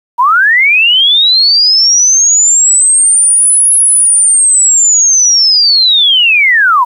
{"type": "linear two-way sweep", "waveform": "sine", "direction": "up then down", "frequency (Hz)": [921, 10610, 921], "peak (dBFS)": -4, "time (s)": [0.18, 6.85], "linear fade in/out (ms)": 20, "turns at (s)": 3.74, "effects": ["7-bit"]}